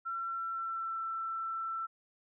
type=tone with pitch glide; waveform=sine; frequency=1354 to 1336.1 Hz; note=E6 to E6; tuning=+46 to +23 cents; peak=-34 dBFS; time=0.05-1.87 s; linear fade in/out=20 ms; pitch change=-23 cents; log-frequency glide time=0.29-1.01 s; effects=none